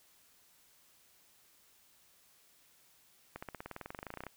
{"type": "accelerating click train", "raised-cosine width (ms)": 0.5, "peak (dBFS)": -27, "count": 21, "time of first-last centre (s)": [3.36, 4.267], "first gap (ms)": 65, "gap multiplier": 0.96, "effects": ["white hiss -66 dBFS RMS until 4.36 s"]}